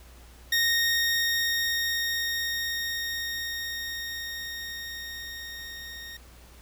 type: tone with level ramp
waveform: 20% pulse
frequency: 1856 Hz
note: A#6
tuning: 8 cents flat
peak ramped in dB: -16 to -34 dBFS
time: 0.52-6.17 s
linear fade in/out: 5 ms
effects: added 60 Hz sine -49 dBFS peak until 6.61 s + pink hiss -54 dBFS RMS until 6.61 s